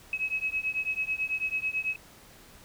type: beating tone pair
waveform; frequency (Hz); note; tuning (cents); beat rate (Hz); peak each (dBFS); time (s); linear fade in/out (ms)
sine; 2557 / 2566.1; D#7 / E7; +47 / -47; 9.1; -31; 0.13-1.96; 2
effects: pink hiss -53 dBFS RMS until 2.64 s